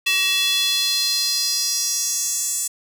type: tone with high-pass filter sweep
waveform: square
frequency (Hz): 378.1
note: F#4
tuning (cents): +38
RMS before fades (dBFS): -21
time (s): 0.06-2.68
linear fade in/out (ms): 10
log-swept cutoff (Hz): 2800 to 7700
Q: 3.6
effects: none